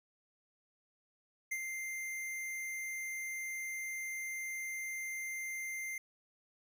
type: tone with ADSR envelope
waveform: square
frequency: 2093 Hz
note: C7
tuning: in tune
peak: -34 dBFS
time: 1.51-5.98 s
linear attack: 11 ms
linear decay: 54 ms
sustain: -5 dB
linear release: 3 ms
effects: none